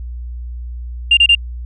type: tone bursts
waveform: sine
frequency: 2794 Hz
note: F7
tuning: in tune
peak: -5 dBFS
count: 3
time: 1.11-1.351 s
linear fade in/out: 5 ms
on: 61 ms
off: 29 ms
effects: tanh soft clip ceiling -1 dBFS + added 60 Hz sine -24 dBFS peak until 1.65 s